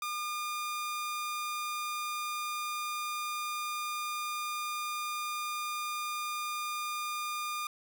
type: tone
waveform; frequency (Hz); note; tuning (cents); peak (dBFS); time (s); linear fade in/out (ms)
sawtooth; 1210; D#6; -49; -30; 0.02-7.67; 2
effects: none